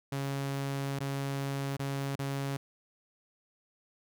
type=tone with dropouts; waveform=sawtooth; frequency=138.2 Hz; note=C#3; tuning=5 cents flat; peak=-28 dBFS; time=0.12-2.57 s; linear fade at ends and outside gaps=5 ms; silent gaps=0.991-1.004 / 1.768-1.794 / 2.156-2.191 s; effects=none